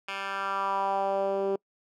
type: tone with band-pass filter sweep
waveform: 10% pulse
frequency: 196 Hz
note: G3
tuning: in tune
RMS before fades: -29 dBFS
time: 0.08-1.56 s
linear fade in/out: 5 ms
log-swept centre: 2200 to 390 Hz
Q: 2.8
effects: noise-tail reverb RT60 0.1 s tail -26 dB re dry